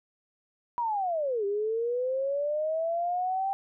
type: linear two-way sweep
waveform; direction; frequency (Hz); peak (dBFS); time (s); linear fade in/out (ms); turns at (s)
sine; down then up; 976 to 394.8 to 788; -26; 0.78-3.53; 0; 1.45
effects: none